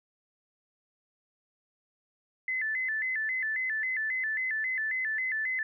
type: tone with vibrato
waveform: sine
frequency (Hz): 1892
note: A#6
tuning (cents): +25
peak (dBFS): -28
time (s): 2.48-5.63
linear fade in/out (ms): 2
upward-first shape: square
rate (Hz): 3.7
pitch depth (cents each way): 130
effects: none